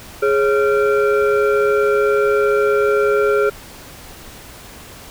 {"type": "tone with frequency modulation", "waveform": "sine", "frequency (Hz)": 415.8, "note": "G#4", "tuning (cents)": 2, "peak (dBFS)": -12, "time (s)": [0.22, 3.5], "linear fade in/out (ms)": 10, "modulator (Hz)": 965, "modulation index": 0.9, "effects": ["pink hiss -38 dBFS RMS until 5.1 s"]}